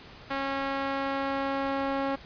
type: tone with band-pass filter sweep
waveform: sawtooth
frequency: 273.5 Hz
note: C#4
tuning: 23 cents flat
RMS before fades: -30 dBFS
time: 0.3-2.16 s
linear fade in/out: 10 ms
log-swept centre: 1400 to 780 Hz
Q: 0.73
effects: pink hiss -48 dBFS RMS until 2.25 s + resampled to 11025 Hz